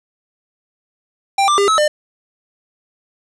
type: tone with pitch steps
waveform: square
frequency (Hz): 789 / 1183 / 401.8 / 1292 / 601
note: G5 / D6 / G4 / E6 / D5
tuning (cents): +11 / +12 / +43 / -35 / +40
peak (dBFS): -12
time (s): 1.38-1.88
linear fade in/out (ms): 5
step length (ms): 100
effects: resampled to 22050 Hz + 7-bit